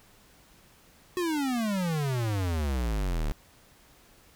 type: exponential sweep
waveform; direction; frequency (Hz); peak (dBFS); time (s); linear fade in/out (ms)
square; down; 368.4 to 35.1; -27; 1.17-3.32; 0
effects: pink hiss -58 dBFS RMS until 4.35 s